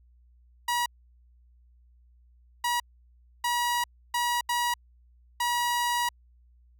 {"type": "tone bursts at uneven times", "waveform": "sawtooth", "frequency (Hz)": 962, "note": "B5", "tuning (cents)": -46, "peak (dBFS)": -21, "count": 6, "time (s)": [[0.68, 0.86], [2.64, 2.8], [3.44, 3.84], [4.14, 4.41], [4.49, 4.74], [5.4, 6.09]], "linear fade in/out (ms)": 5, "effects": ["added 60 Hz sine -56 dBFS peak until 6.79 s"]}